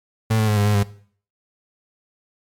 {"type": "tone with pitch steps", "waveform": "35% pulse", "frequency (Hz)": [110.9, 108.8, 105.5, 102.4, 104.5, 101], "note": ["A2", "A2", "G#2", "G#2", "G#2", "G#2"], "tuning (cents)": [14, -19, 28, -24, 11, -48], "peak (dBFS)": -14, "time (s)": [0.3, 0.834], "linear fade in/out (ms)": 10, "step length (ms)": 89, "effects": ["noise-tail reverb RT60 0.5 s tail -18 dB re dry", "MP3 96 kbps"]}